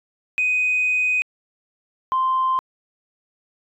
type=tone pair in turn; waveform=sine; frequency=2500 / 1042.7 Hz; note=D#7 / C6; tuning=+8 / -6 cents; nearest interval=octave + minor third; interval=1514 cents; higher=first; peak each=-16 dBFS; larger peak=neither; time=0.38-1.22 / 2.12-2.59 s; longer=first; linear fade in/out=0 ms; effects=tanh soft clip ceiling -13 dBFS